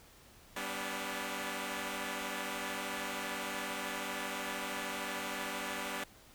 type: chord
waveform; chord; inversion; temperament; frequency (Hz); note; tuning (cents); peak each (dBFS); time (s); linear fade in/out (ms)
5% pulse; G major; none; equal with one note detuned; 196 / 246.9 / 287.5; G3 / B3 / D4; 0 / 0 / -37; -30; 0.56-6.04; 5
effects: pink hiss -59 dBFS RMS until 6.34 s